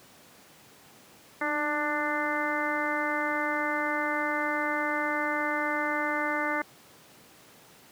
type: harmonic tone with a mistuned harmonic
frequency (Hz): 296.1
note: D4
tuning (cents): +14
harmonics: 1 / 2 / 3 / 4 / 5 / 6 / 7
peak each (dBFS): -34 / -34 / -34 / -34 / -34 / -34 / -34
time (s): 1.41-6.62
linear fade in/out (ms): 5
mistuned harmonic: 1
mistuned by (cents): +45
effects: pink hiss -54 dBFS RMS until 7.91 s + high-pass 150 Hz 12 dB/octave